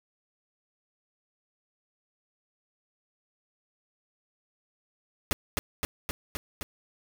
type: noise with echo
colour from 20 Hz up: pink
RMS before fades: -26 dBFS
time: 5.31-5.33 s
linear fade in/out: 0 ms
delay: 260 ms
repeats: 5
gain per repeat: -2 dB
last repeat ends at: 6.63 s
effects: none